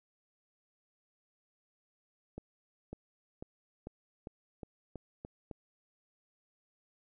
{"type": "accelerating click train", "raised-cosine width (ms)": 2, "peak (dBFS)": -29, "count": 9, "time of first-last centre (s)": [2.38, 5.512], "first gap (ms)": 550, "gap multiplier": 0.9, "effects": []}